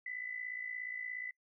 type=tone with amplitude modulation; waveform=sine; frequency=2000 Hz; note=B6; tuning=21 cents sharp; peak=-36 dBFS; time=0.06-1.31 s; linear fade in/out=5 ms; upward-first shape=sine; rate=57 Hz; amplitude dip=70%; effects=noise-tail reverb RT60 0.1 s tail -23 dB re dry